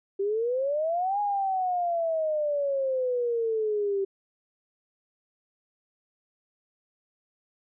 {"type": "exponential two-way sweep", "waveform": "sine", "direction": "up then down", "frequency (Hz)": [387.1, 830.6, 387.1], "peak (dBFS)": -24, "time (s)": [0.19, 4.05], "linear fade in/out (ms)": 10, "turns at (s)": 1.2, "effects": []}